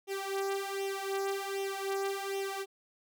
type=tone with flanger; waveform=sawtooth; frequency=392 Hz; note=G4; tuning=in tune; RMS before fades=-35 dBFS; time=0.07-2.66 s; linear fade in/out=50 ms; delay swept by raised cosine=0.33 to 2.73 ms; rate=1.3 Hz; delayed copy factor=+0.8; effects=none